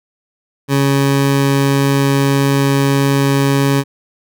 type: tone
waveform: 20% pulse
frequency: 138.59 Hz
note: C#3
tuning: in tune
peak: -6 dBFS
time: 0.68-3.84 s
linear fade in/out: 50 ms
effects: none